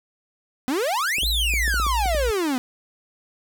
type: exponential two-way sweep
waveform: 45% pulse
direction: up then down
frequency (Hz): 242 to 4186 to 242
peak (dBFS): -21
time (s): 0.68-2.58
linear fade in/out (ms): 0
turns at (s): 1.28
type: clicks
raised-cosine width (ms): 2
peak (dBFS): -22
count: 9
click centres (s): 1.184 / 1.233 / 1.538 / 1.679 / 1.742 / 1.799 / 1.866 / 2.058 / 2.148
type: tone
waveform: sine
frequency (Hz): 57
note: A#1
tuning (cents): -38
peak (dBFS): -23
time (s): 1.22-2.31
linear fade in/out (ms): 10
effects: none